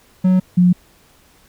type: tone pair in turn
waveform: triangle / sine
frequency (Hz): 185 / 178.9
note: F#3 / F3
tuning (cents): 0 / +42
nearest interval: minor second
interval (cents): 58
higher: first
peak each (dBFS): -8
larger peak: neither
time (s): 0.24-0.4 / 0.57-0.73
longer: neither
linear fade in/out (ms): 10
effects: pink hiss -52 dBFS RMS until 1.48 s